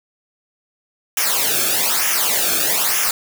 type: noise with flanger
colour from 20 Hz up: white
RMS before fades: -18 dBFS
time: 1.17-3.11 s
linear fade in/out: 2 ms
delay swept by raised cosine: 0.23 to 1.04 ms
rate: 1.1 Hz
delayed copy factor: -0.8
effects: none